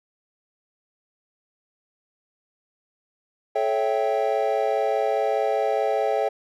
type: chord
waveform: triangle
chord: A dominant seventh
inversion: none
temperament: equal with one note detuned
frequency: 432.4 / 554.4 / 659.3 / 784 Hz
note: A4 / C#5 / E5 / G5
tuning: -30 / 0 / 0 / 0 cents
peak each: -24 dBFS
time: 3.55-6.29 s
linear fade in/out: 10 ms
effects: none